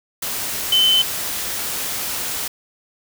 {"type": "tone in noise", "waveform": "sine", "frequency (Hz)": 3056, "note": "G7", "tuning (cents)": -45, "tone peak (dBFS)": -12, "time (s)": [0.72, 1.02], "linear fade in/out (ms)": 5, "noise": "white", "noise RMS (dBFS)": -25, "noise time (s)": [0.22, 2.48], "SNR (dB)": 10, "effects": []}